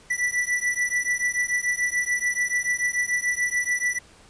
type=beating tone pair; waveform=square; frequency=1964 / 1970.9 Hz; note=B6 / B6; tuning=-10 / -4 cents; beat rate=6.9 Hz; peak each=-26 dBFS; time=0.1-3.99 s; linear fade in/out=10 ms; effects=pink hiss -52 dBFS RMS until 4.29 s + resampled to 22050 Hz